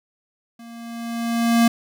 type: tone with level ramp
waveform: square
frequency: 232.6 Hz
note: A#3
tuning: 4 cents flat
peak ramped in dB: -40 to -12 dBFS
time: 0.59-1.68 s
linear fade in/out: 5 ms
effects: none